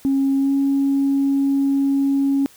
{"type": "tone with pitch glide", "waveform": "sine", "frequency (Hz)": [272.5, 276], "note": ["C#4", "C#4"], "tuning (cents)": [-29, -7], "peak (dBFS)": -14, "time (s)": [0.05, 2.46], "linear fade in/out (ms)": 0, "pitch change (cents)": 22, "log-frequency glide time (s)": [0.38, 0.52], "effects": ["tanh soft clip ceiling -11 dBFS", "white hiss -49 dBFS RMS until 2.56 s"]}